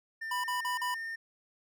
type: tone with pitch glide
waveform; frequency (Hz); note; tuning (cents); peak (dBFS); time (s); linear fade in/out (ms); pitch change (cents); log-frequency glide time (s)
triangle; 1801 to 1817.7; A6 to A#6; +40 to -44; -34; 0.21-1.16; 10; +16; 0.33-0.52
type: tone bursts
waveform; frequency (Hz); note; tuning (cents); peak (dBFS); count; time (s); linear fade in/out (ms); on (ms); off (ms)
square; 987.8; B5; 0; -32; 4; 0.31-0.944; 5; 130; 38
effects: none